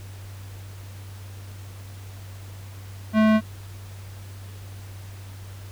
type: tone with low-pass filter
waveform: square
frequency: 217.3 Hz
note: A3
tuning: 21 cents flat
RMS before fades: -17 dBFS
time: 3.13-3.41 s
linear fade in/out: 50 ms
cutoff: 2300 Hz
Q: 0.81
effects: added 97 Hz sine -37 dBFS peak until 5.71 s + pink hiss -48 dBFS RMS until 5.71 s